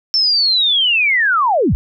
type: linear sweep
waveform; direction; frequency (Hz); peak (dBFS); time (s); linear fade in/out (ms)
sine; down; 5390 to 32.71; -11; 0.14-1.75; 0
effects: none